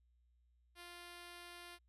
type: tone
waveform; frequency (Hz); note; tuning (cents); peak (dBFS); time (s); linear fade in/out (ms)
5% pulse; 349.2; F4; 0; -40; 0.75-1.79; 50
effects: added 60 Hz sine -70 dBFS peak until 1.88 s + resampled to 32000 Hz